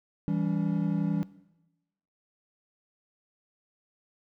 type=chord; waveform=triangle; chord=C# diminished; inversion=first; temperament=equal with one note detuned; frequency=164.81 / 196 / 284.5 Hz; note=E3 / G3 / C#4; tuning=0 / 0 / +45 cents; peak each=-27 / -28 / -30 dBFS; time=0.28-1.23 s; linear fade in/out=0 ms; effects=noise-tail reverb RT60 1.0 s tail -19 dB re dry